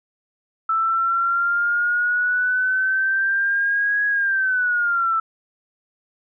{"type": "exponential two-way sweep", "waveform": "sine", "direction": "up then down", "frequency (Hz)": [1318.5, 1666, 1318.5], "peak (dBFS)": -17, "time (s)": [0.69, 5.2], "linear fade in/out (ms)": 5, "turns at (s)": 4.06, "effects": []}